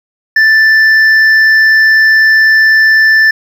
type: tone with hard clipping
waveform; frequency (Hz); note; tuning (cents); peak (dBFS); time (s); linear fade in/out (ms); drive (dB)
sine; 1764; A6; +4; -5; 0.36-3.31; 5; 4
effects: none